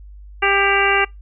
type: harmonic tone with a mistuned harmonic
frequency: 396.4 Hz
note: G4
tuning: 19 cents sharp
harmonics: 1 / 2 / 3 / 4 / 5 / 6 / 7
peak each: -21 / -21 / -21 / -21 / -21 / -21 / -21 dBFS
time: 0.42-1.05 s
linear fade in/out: 10 ms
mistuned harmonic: 6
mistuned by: -41 cents
effects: noise-tail reverb RT60 0.2 s tail -26 dB re dry + added 50 Hz sine -36 dBFS peak until 1.21 s